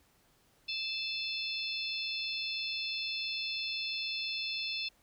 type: harmonic tone with a mistuned harmonic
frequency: 877 Hz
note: A5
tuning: 6 cents flat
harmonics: 3 / 4 / 5 / 6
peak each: -38 / -39 / -40 / -41 dBFS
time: 0.68-4.89 s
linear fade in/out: 10 ms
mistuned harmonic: 5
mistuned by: -56 cents
effects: pink hiss -68 dBFS RMS until 5.02 s